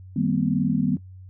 sine chord, C minor seventh, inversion first, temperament equal with one note detuned, 155.56 / 196 / 233.1 / 255.1 Hz, Eb3 / G3 / Bb3 / C4, 0 / 0 / 0 / -44 cents, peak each -25 dBFS, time 0.16-0.97 s, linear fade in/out 5 ms, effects noise-tail reverb RT60 0.1 s tail -18 dB re dry + added 93 Hz sine -40 dBFS peak until 1.29 s

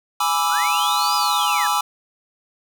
square chord, E dominant seventh, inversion first, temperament equal, 830.6 / 987.8 / 1174.7 / 1318.5 Hz, G#5 / B5 / D6 / E6, 0 / 0 / 0 / 0 cents, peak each -24 dBFS, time 0.2-1.81 s, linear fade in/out 5 ms
sine linear two-way sweep, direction up then down, 1244.5 to 5030 to 1617 Hz, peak -25 dBFS, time 0.49-1.67 s, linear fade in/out 2 ms, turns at 1.15 s
effects none

